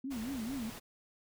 sine tone with vibrato, 246.9 Hz, B3, in tune, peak -36 dBFS, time 0.04-0.7 s, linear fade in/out 5 ms, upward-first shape sine, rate 4.5 Hz, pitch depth 220 cents each way
pink noise, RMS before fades -47 dBFS, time 0.1-0.8 s, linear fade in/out 20 ms
effects none

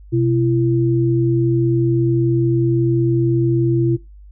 sine tone pair together, 126.3 / 337.4 Hz, B2 / E4, +39 / +40 cents, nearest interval octave + perfect fourth, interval 1701 cents, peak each -16 dBFS, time 0.12-3.97 s, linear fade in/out 20 ms, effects noise-tail reverb RT60 0.2 s tail -18 dB re dry + added 50 Hz sine -38 dBFS peak until 4.31 s

